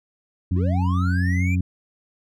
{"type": "harmonic tone", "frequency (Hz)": 90.5, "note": "F#2", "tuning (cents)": -38, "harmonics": [1, 2, 3], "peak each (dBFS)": [-19, -25, -29], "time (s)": [0.51, 1.61], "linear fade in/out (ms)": 5}
{"type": "linear sweep", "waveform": "triangle", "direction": "up", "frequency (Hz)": [306.9, 2424], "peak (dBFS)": -27, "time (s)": [0.55, 1.56], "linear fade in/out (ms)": 20}
{"effects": []}